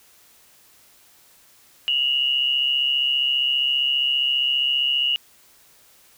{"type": "tone pair together", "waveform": "sine", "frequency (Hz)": [2777, 2912], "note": ["F7", "F#7"], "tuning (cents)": [-10, -28], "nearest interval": "minor second", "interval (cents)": 82, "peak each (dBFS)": [-25, -19], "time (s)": [1.88, 5.16], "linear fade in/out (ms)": 0, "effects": ["white hiss -54 dBFS RMS until 6.17 s"]}